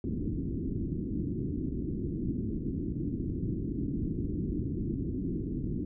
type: low-pass noise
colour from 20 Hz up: white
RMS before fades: -33 dBFS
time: 0.04-5.85 s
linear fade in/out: 2 ms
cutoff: 340 Hz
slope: 48 dB/octave
effects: none